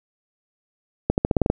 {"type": "accelerating click train", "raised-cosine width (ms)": 2, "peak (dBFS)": -4, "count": 8, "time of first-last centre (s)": [1.1, 1.501], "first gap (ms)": 79, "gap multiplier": 0.89, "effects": []}